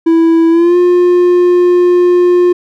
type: tone with pitch glide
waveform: triangle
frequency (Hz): 329.6 to 355.3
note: E4 to F4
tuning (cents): 0 to +30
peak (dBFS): -3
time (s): 0.06-2.53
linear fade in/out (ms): 10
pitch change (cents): +130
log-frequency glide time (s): 0.5-0.77
effects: none